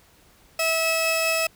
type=tone pair together; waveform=sawtooth; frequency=649 / 2591 Hz; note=E5 / E7; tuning=-27 / -30 cents; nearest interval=2 octaves; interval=2397 cents; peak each=-20 dBFS; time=0.59-1.47 s; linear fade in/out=5 ms; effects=pink hiss -56 dBFS RMS until 1.55 s